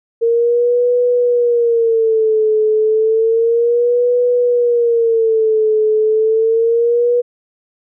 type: tone with vibrato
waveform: sine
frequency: 459.7 Hz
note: A#4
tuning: 24 cents flat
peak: -10 dBFS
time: 0.21-7.22 s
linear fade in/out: 20 ms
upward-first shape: sine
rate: 0.31 Hz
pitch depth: 110 cents each way
effects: none